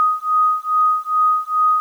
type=beating tone pair; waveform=sine; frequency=1247 / 1249.4 Hz; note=D#6 / D#6; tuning=+3 / +7 cents; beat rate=2.4 Hz; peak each=-17 dBFS; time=0-1.8 s; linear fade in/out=0 ms; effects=8-bit